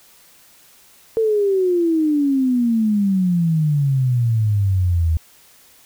sine exponential sweep, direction down, 453.8 to 78.6 Hz, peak -14 dBFS, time 1.17-5.17 s, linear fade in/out 0 ms, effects white hiss -50 dBFS RMS until 5.85 s

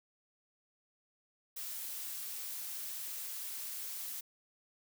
blue noise, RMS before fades -42 dBFS, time 1.56-4.21 s, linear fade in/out 10 ms, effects none

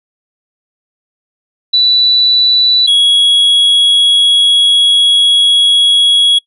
sine / triangle tone pair in turn, 3963 / 3332 Hz, B7 / G#7, +5 / +5 cents, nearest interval minor third, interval 300 cents, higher first, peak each -6 / -4 dBFS, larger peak second, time 1.73-2.87 / 2.87-6.39 s, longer second, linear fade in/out 10 ms, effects noise-tail reverb RT60 0.1 s tail -23 dB re dry + resampled to 32000 Hz

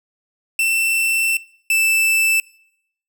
45% pulse tone pair in turn, 2679 / 2645 Hz, E7 / E7, +27 / +5 cents, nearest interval unison, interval 22 cents, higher first, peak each -15 / -14 dBFS, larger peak second, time 0.59-1.37 / 1.7-2.4 s, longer first, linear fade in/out 2 ms, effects noise-tail reverb RT60 0.7 s tail -23 dB re dry

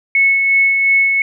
sine tone with tremolo, 2200 Hz, C#7, 14 cents flat, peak -8 dBFS, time 0.15-1.22 s, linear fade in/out 2 ms, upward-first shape sine, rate 2.8 Hz, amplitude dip 35%, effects none

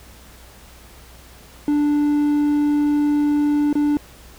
triangle tone with dropouts, 293.7 Hz, D4, in tune, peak -13 dBFS, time 1.68-3.97 s, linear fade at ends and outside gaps 1 ms, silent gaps 3.729-3.754 s, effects added 60 Hz sine -46 dBFS peak until 4.38 s + pink hiss -46 dBFS RMS until 4.38 s

